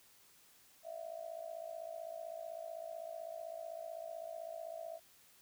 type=tone with amplitude modulation; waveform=sine; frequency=659.3 Hz; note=E5; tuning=in tune; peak=-39 dBFS; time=0.83-5 s; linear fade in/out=50 ms; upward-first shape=sine; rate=55.8 Hz; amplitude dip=85%; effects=white hiss -65 dBFS RMS until 5.41 s